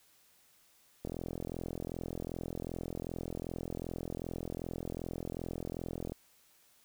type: click train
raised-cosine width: 2 ms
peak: -25 dBFS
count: 217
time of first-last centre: 1.05-6.12 s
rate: 42.6 Hz
effects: white hiss -66 dBFS RMS until 6.84 s